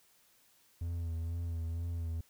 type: tone with vibrato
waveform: triangle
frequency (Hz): 83.7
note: E2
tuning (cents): +27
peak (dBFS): -32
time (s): 0.81-2.21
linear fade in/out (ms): 5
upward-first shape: sine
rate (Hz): 2.1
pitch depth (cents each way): 35
effects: white hiss -67 dBFS RMS until 2.29 s